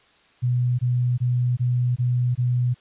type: tone bursts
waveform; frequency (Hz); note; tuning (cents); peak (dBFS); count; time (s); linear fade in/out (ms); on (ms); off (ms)
sine; 123.47; B2; 0; -18; 6; 0.42-2.745; 20; 370; 21
effects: white hiss -57 dBFS RMS until 2.8 s + resampled to 8000 Hz